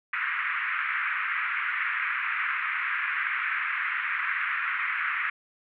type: band-pass noise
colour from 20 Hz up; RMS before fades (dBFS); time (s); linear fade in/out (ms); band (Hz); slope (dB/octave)
white; -29; 0.13-5.3; 5; 1200 to 2300; 48
effects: none